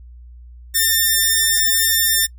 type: tone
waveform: 5% pulse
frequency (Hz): 1799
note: A6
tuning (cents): +38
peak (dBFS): -3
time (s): 0.74-2.27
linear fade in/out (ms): 20
effects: noise-tail reverb RT60 0.1 s tail -25 dB re dry + added 60 Hz sine -37 dBFS peak until 2.38 s